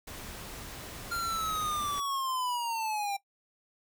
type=noise; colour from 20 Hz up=pink; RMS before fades=-43 dBFS; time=0.07-2 s; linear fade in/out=5 ms
type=linear sweep; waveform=square; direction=down; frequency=1396.9 to 786 Hz; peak=-31 dBFS; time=1.11-3.17 s; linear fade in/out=10 ms
effects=noise-tail reverb RT60 0.1 s tail -18 dB re dry